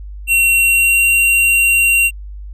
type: tone with pitch glide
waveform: square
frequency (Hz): 2734 to 2753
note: F7 to F7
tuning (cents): -37 to -25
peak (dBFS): -10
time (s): 0.27-2.11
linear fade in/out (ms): 50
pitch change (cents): +12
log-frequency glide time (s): 0.51-1.04
effects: added 50 Hz sine -27 dBFS peak until 2.53 s